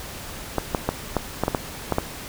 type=clicks; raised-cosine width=1 ms; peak=-6 dBFS; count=9; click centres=0.583 / 0.748 / 0.89 / 1.167 / 1.436 / 1.481 / 1.548 / 1.923 / 1.984 s; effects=pink hiss -36 dBFS RMS until 2.28 s